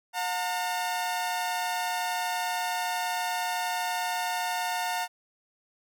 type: tone pair together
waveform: sawtooth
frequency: 720 / 907.1 Hz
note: F#5 / A#5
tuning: -47 / -47 cents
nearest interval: major third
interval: 400 cents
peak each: -27 dBFS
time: 0.13-5.08 s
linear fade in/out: 50 ms
effects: none